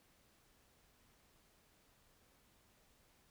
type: silence
effects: pink hiss -71 dBFS RMS until 3.3 s